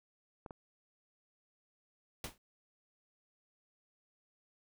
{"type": "clicks", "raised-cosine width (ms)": 1, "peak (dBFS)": -32, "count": 2, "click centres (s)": [0.462, 0.508]}
{"type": "noise with exponential decay", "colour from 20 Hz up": "pink", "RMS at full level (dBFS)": -37, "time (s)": [2.24, 2.38], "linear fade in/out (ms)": 2, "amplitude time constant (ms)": 29}
{"effects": []}